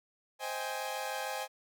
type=chord; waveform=sawtooth; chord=Ab major seventh; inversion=first; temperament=equal with one note detuned; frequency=523.3 / 630.2 / 784 / 830.6 Hz; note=C5 / Eb5 / G5 / Ab5; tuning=0 / +22 / 0 / 0 cents; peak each=-37 / -39 / -38 / -35 dBFS; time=0.39-1.48 s; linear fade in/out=50 ms; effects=none